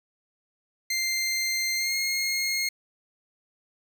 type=tone with pitch glide; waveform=20% pulse; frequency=2093 to 2144 Hz; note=C7 to C7; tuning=0 to +42 cents; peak=-20 dBFS; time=0.9-2.69 s; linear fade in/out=5 ms; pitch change=+42 cents; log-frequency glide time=1.75-1.96 s; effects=none